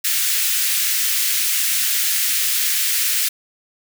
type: high-pass noise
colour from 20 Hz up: white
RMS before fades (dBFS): -19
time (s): 0.04-3.29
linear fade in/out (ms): 10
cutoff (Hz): 1700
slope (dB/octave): 24
effects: none

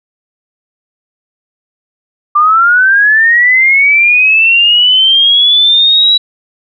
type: linear sweep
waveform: sine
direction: up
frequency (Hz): 1174.7 to 3918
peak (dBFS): -4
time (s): 2.35-6.18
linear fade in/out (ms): 10
effects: none

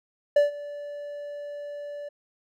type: tone with ADSR envelope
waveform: triangle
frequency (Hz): 581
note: D5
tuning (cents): -19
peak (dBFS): -12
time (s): 0.36-2.09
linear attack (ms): 6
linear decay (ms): 140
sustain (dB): -20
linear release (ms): 9
effects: none

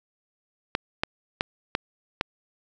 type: clicks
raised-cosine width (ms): 0.3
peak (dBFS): -7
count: 5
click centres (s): 0.751 / 1.035 / 1.409 / 1.751 / 2.211
effects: none

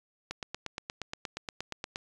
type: click train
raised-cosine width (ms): 0.2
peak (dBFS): -18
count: 15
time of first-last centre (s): 0.31-1.959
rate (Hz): 8.49
effects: resampled to 24000 Hz

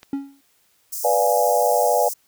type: click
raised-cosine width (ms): 0.2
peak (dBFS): -23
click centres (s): 0.031
type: tone with exponential decay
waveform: triangle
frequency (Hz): 277.2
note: C#4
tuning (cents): 0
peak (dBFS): -17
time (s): 0.13-0.41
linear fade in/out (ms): 2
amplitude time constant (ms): 59
type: high-pass noise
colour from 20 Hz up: white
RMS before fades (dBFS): -29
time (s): 0.92-2.14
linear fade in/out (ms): 10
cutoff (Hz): 5300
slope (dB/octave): 48
type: chord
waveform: sine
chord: B diminished seventh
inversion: none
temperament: equal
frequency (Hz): 493.9 / 587.3 / 698.5 / 830.6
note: B4 / D5 / F5 / Ab5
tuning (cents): 0 / 0 / 0 / 0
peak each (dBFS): -21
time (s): 1.04-2.09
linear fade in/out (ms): 10
effects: white hiss -62 dBFS RMS until 2.27 s

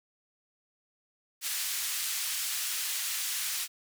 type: band-pass noise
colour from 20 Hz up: white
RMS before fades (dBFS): -33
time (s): 1.41-3.68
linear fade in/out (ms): 50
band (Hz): 1800 to 13000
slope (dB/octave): 12
effects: none

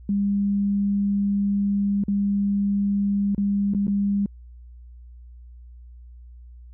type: tone with dropouts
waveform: sine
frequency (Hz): 200.8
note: G3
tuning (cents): +42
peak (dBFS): -19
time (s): 0.09-4.26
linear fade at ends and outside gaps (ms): 2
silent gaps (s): 2.038-2.082 / 3.348-3.379 / 3.737-3.747 / 3.869-3.879
effects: added 60 Hz sine -41 dBFS peak until 6.73 s

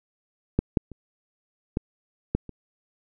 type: clicks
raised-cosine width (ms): 3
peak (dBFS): -7 / -6 / -27 / -11 / -9 / -25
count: 6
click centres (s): 0.59 / 0.772 / 0.917 / 1.771 / 2.35 / 2.493
effects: none

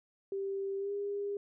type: tone with pitch glide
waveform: sine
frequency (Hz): 392 to 404.4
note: G4 to G#4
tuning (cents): 0 to -46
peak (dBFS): -33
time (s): 0.32-1.37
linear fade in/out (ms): 2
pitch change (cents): +54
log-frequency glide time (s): 0.78-0.92
effects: none

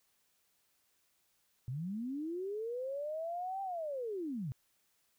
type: linear two-way sweep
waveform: sine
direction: up then down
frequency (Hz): 117 to 790 to 117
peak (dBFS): -36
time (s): 1.68-4.52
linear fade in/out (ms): 0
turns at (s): 3.62
effects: white hiss -75 dBFS RMS until 5.18 s

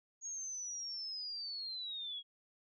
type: linear sweep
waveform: sine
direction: down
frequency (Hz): 6645 to 3277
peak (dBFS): -40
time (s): 0.21-2.23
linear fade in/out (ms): 50
effects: none

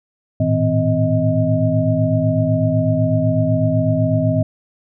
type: tone cluster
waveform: sine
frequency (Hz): 108 / 116 / 159.9 / 259.4 / 628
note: A2 / A#2 / D#3 / C4 / D#5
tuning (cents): -32 / -8 / +48 / -15 / +16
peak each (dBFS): -20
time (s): 0.4-4.43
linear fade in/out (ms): 5
effects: none

